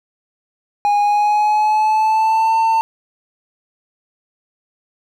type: tone with pitch glide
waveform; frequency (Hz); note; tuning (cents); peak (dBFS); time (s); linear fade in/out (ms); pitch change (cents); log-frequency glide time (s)
triangle; 823 to 897.5; G#5 to A5; -16 to +34; -10; 0.85-2.81; 0; +150; 1.02-2.56
effects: none